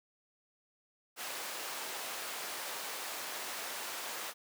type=high-pass noise; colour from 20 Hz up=pink; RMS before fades=-41 dBFS; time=1.16-4.34 s; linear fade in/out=50 ms; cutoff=620 Hz; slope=12 dB/octave; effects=none